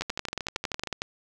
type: two click trains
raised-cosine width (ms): 0.2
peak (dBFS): -12 / -15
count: 12 / 12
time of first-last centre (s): 0.01-1.019 / 0.02-0.873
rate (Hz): 10.9 / 12.9
effects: none